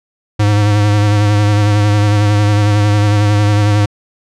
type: tone with vibrato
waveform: square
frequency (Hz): 103.83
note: G#2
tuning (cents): 0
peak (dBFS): -9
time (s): 0.39-3.86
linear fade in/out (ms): 10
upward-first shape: sine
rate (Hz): 11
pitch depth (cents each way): 30
effects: low-pass 7000 Hz 12 dB/octave